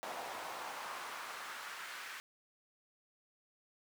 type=noise with high-pass filter sweep; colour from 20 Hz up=brown; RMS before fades=-45 dBFS; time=0.03-2.2 s; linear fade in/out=0 ms; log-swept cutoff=720 to 1700 Hz; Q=1.6; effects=none